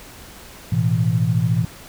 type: chord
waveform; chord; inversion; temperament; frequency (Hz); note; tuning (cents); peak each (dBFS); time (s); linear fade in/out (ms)
sine; A suspended second; none; just; 110 / 123.75 / 165; A2 / B2 / E3; 0 / +4 / +2; -20; 0.72-1.65; 5
effects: pink hiss -41 dBFS RMS until 1.88 s